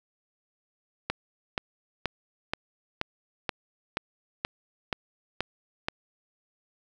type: click train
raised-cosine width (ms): 0.3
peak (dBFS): -11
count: 11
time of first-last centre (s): 1.1-5.885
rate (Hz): 2.09
effects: 8-bit